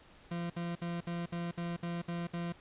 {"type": "tone bursts", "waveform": "40% pulse", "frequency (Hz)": 171.6, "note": "F3", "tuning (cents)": -30, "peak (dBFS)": -34, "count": 9, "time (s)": [0.31, 2.524], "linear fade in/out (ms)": 5, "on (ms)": 190, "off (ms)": 63, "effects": ["pink hiss -59 dBFS RMS until 2.6 s", "resampled to 8000 Hz"]}